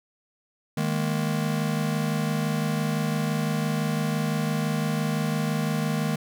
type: chord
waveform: square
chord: D# suspended fourth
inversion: none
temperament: just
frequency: 155.56 / 207.4 / 233.3 Hz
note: D#3 / G#3 / A#3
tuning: 0 / -2 / +2 cents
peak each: -27 / -30 / -31 dBFS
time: 0.77-6.16 s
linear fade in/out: 5 ms
effects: none